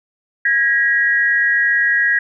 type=tone pair together; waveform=sine; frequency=1644.6 / 1907 Hz; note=G#6 / A#6; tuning=-17 / +39 cents; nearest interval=minor third; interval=256 cents; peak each=-15 dBFS; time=0.45-2.19 s; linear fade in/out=5 ms; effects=none